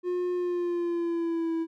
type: tone with pitch glide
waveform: triangle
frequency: 357.9 to 328.2 Hz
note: F4 to E4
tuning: +42 to -8 cents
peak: -24 dBFS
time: 0.03-1.67 s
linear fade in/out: 50 ms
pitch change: -150 cents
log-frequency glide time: 0.34-1.54 s
effects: none